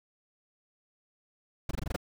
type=noise bursts; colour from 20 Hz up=brown; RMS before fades=-30 dBFS; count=7; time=1.69-1.963 s; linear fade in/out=5 ms; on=21 ms; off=21 ms; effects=none